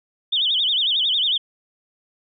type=tone with vibrato; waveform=sine; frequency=3322 Hz; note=G#7; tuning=in tune; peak=-17 dBFS; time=0.32-1.38 s; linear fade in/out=10 ms; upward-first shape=sine; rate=11 Hz; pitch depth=200 cents each way; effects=none